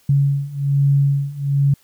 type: beating tone pair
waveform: sine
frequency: 139.5 / 140.7 Hz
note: C#3 / C#3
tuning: +11 / +26 cents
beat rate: 1.2 Hz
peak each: -18 / -16 dBFS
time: 0.09-1.74 s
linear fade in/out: 5 ms
effects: white hiss -56 dBFS RMS until 1.83 s